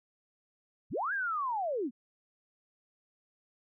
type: linear two-way sweep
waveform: sine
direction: up then down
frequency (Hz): 48.15 to 1664 to 211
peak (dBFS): -30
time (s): 0.9-1.91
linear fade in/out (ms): 50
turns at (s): 1.13
effects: none